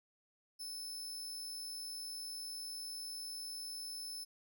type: tone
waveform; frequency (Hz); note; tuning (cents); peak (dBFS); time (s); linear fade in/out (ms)
sawtooth; 5260; E8; -5; -40; 0.59-4.25; 20
effects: none